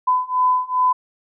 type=beating tone pair; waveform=sine; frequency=1006 / 1008.5 Hz; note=B5 / B5; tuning=+32 / +36 cents; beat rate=2.5 Hz; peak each=-19 / -18 dBFS; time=0.07-0.93 s; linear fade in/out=10 ms; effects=none